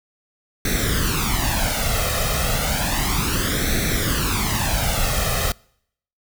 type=noise with flanger; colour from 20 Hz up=pink; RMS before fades=-21 dBFS; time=0.65-5.52 s; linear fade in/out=2 ms; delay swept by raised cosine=0.5 to 1.6 ms; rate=0.32 Hz; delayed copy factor=+0.75; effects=noise-tail reverb RT60 0.7 s tail -26 dB re dry